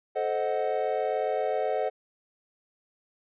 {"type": "chord", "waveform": "triangle", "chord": "A diminished seventh", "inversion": "none", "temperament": "equal with one note detuned", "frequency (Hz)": [435.7, 523.3, 622.3, 740], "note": ["A4", "C5", "Eb5", "Gb5"], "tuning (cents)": [-17, 0, 0, 0], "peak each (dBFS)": -29, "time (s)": [0.15, 1.9], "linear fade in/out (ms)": 20, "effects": ["resampled to 8000 Hz"]}